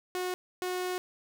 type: tone bursts at uneven times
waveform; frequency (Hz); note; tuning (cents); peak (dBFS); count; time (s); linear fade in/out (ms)
sawtooth; 364.4; F#4; -26; -27; 2; 0.15-0.34 / 0.62-0.98; 0
effects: none